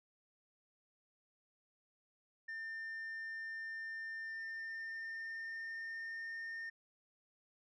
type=tone with pitch glide; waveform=sine; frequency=1800 to 1820.9 Hz; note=A6 to A#6; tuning=+39 to -41 cents; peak=-39 dBFS; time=2.48-6.7 s; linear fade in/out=10 ms; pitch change=+20 cents; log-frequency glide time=4.21-6.4 s; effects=tanh soft clip ceiling -41 dBFS